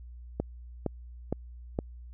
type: click train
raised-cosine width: 2 ms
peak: -15 dBFS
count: 4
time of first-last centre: 0.4-1.789 s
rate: 2.16 Hz
effects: added 60 Hz sine -43 dBFS peak until 2.13 s